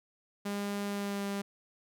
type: tone with pitch glide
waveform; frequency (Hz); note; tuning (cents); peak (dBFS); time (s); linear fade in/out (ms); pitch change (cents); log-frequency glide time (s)
sawtooth; 202.4 to 199.84; G#3 to G3; -44 to +34; -29; 0.45-1.42; 10; -22; 0.88-1.26
effects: none